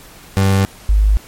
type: tone pair in turn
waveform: 30% pulse / sine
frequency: 97.1 / 51.6 Hz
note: G2 / G#1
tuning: -16 / -10 cents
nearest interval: major seventh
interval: 1094 cents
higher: first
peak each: -8 dBFS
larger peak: neither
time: 0.37-0.65 / 0.89-1.17 s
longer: neither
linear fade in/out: 0 ms
effects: pink hiss -40 dBFS RMS until 1.27 s + MP3 64 kbps